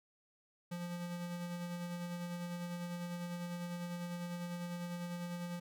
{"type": "tone with tremolo", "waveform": "square", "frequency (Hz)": 174.61, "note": "F3", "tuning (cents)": 0, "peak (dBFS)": -39, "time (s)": [0.71, 5.6], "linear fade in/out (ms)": 10, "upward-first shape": "sine", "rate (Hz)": 10, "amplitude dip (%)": 35, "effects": []}